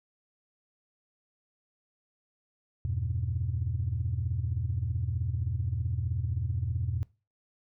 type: chord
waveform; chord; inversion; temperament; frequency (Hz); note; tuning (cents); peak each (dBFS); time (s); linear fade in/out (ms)
sine; E minor; none; equal with one note detuned; 82.41 / 98 / 121.28; E2 / G2 / B2; 0 / 0 / -31; -32; 2.85-7.03; 0
effects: noise-tail reverb RT60 0.3 s tail -21 dB re dry + tanh soft clip ceiling -20 dBFS